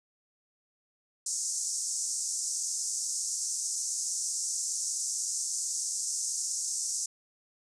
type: band-pass noise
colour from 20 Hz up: pink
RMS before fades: -33 dBFS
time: 1.26-7.06 s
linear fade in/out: 5 ms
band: 5700 to 8800 Hz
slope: 48 dB/octave
effects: none